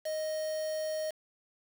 triangle tone with quantisation, 622.3 Hz, D#5, in tune, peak -30 dBFS, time 0.05-1.11 s, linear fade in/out 10 ms, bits 7, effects none

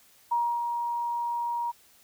sine tone with ADSR envelope, 947 Hz, A#5, 27 cents sharp, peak -22 dBFS, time 0.31-1.72 s, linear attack 11 ms, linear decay 280 ms, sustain -5 dB, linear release 21 ms, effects white hiss -59 dBFS RMS until 2.03 s

